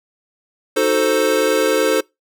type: chord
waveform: square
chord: D# diminished seventh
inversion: none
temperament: equal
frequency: 311.1 / 370 / 440 / 523.3 Hz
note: D#4 / F#4 / A4 / C5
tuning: 0 / 0 / 0 / 0 cents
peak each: -23 / -24 / -18 / -19 dBFS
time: 0.76-2.01 s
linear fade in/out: 10 ms
effects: noise-tail reverb RT60 0.2 s tail -24 dB re dry